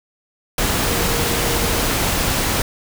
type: tone in noise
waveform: sine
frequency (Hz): 469.8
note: A#4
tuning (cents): +13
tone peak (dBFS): -27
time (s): 0.86-1.81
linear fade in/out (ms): 2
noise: pink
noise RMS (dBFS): -19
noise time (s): 0.58-2.62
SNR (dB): -11
effects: none